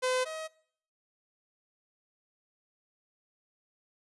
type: tone pair in turn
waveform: sawtooth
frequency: 510 / 633.9 Hz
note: C5 / D#5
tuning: -44 / +32 cents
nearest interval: major third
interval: 376 cents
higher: second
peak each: -23 / -33 dBFS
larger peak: first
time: 0.02-0.25 / 0.25-0.48 s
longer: neither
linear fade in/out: 20 ms
effects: noise-tail reverb RT60 0.6 s tail -21 dB re dry + resampled to 24000 Hz